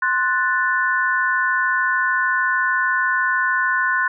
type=chord; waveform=sine; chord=F# diminished; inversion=second; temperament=equal; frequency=1046.5 / 1480 / 1760 Hz; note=C6 / F#6 / A6; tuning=0 / 0 / 0 cents; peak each=-22 / -19 / -22 dBFS; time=0.02-4.08 s; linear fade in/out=5 ms; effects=none